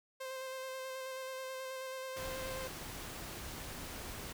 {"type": "tone with vibrato", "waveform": "sawtooth", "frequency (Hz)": 523.3, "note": "C5", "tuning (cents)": 0, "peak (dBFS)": -37, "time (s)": [0.2, 2.68], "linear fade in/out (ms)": 10, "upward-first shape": "square", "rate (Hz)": 9.3, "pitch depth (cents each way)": 13}
{"type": "noise", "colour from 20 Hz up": "pink", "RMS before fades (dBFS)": -45, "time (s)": [2.16, 4.33], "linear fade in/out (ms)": 10}
{"effects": []}